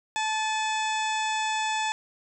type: harmonic tone with a mistuned harmonic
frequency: 870 Hz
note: A5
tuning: 20 cents flat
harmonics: 1 / 2 / 3 / 4 / 5 / 6 / 7 / 8 / 9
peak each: -27 / -33 / -34 / -35 / -46 / -43 / -47 / -40 / -40 dBFS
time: 0.16-1.92 s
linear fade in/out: 0 ms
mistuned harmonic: 3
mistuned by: -45 cents
effects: none